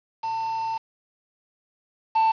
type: tone pair in turn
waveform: triangle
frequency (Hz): 897 / 889.8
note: A5 / A5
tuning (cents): +33 / +19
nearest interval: unison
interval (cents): 14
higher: first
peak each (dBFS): -23 / -15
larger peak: second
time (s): 0.23-0.78 / 2.15-2.32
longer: first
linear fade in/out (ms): 10
effects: resampled to 11025 Hz + 7-bit